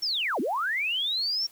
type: linear two-way sweep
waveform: sine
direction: down then up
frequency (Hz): 5588 to 212.4 to 5588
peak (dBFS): -25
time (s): 0.02-1.47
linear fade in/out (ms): 10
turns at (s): 0.4
effects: white hiss -55 dBFS RMS until 1.51 s